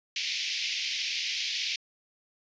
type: band-pass noise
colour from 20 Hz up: pink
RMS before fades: -32 dBFS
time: 0.16-1.76 s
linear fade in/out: 2 ms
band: 2200 to 5800 Hz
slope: 48 dB/octave
effects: resampled to 16000 Hz